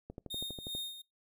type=click train; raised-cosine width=2 ms; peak=-30 dBFS; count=9; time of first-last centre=0.1-0.75 s; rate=12.3 Hz
type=tone with tremolo; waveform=45% pulse; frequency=3689 Hz; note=A#7; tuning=19 cents flat; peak=-36 dBFS; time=0.3-1.02 s; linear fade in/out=10 ms; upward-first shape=sine; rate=2.6 Hz; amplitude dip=70%
effects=noise-tail reverb RT60 0.2 s tail -25 dB re dry